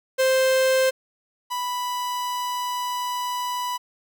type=tone pair in turn; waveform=45% pulse; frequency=523.3 / 987.9 Hz; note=C5 / B5; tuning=0 / 0 cents; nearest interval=major seventh; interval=1100 cents; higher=second; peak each=-17 / -25 dBFS; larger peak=first; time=0.18-0.91 / 1.5-3.78 s; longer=second; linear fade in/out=20 ms; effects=none